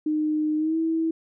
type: tone with pitch glide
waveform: sine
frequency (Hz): 306.4 to 324.6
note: D#4 to E4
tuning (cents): -27 to -27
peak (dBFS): -21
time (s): 0.06-1.11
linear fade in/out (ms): 5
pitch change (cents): +100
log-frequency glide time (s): 0.57-0.77
effects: none